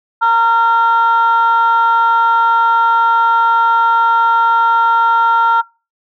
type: tone pair together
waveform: sine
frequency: 922 / 1376.2 Hz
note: A#5 / F6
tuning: -19 / -26 cents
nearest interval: perfect fifth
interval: 693 cents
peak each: -10 dBFS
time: 0.21-5.62 s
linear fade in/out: 20 ms
effects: noise-tail reverb RT60 0.3 s tail -24 dB re dry + tanh soft clip ceiling -4 dBFS